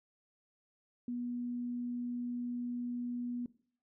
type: tone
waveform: sine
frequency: 243 Hz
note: B3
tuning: 28 cents flat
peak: -35 dBFS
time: 1.08-3.46 s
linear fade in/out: 2 ms
effects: noise-tail reverb RT60 0.5 s tail -18 dB re dry